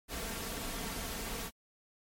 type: noise with comb filter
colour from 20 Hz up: pink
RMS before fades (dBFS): -39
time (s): 0.08-1.51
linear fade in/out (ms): 50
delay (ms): 4.4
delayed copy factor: +0.5
effects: MP3 64 kbps